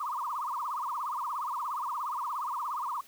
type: tone with vibrato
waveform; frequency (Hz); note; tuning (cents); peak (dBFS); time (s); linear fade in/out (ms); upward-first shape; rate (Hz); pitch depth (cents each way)
sine; 1082; C#6; -42; -31; 0-3.01; 5; triangle; 17; 290
effects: white hiss -56 dBFS RMS until 3.07 s